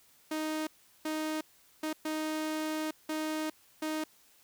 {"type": "tone bursts at uneven times", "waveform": "sawtooth", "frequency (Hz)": 311.1, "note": "D#4", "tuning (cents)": 0, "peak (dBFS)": -28, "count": 6, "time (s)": [[0.31, 0.67], [1.05, 1.41], [1.83, 1.93], [2.05, 2.91], [3.09, 3.5], [3.82, 4.04]], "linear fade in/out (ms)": 5, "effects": ["white hiss -63 dBFS RMS until 4.43 s"]}